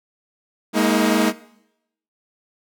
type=chord; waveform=sawtooth; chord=Ab suspended second; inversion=none; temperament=equal with one note detuned; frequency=207.7 / 233.1 / 317.3 Hz; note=Ab3 / Bb3 / Eb4; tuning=0 / 0 / +34 cents; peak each=-16 dBFS; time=0.73-1.33 s; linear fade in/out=50 ms; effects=noise-tail reverb RT60 0.8 s tail -19 dB re dry